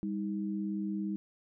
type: tone pair together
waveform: sine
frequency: 199.3 / 316.6 Hz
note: G3 / D#4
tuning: +29 / +30 cents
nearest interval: minor sixth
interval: 801 cents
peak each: -33 / -37 dBFS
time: 0.03-1.16 s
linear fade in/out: 0 ms
effects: none